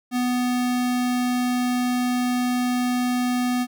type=tone; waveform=square; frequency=247.8 Hz; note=B3; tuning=6 cents sharp; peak=-21 dBFS; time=0.11-3.67 s; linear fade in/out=50 ms; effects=none